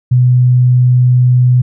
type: tone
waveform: sine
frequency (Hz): 125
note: B2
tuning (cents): +21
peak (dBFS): -5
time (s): 0.11-1.62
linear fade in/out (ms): 10
effects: none